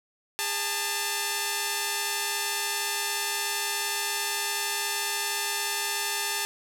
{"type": "tone pair together", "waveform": "5% pulse", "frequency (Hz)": [407.6, 886], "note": ["G#4", "A5"], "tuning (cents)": [-32, 12], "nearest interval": "octave + minor second", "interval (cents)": 1344, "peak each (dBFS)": [-22, -16], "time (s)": [0.39, 6.45], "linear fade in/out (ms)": 0, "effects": []}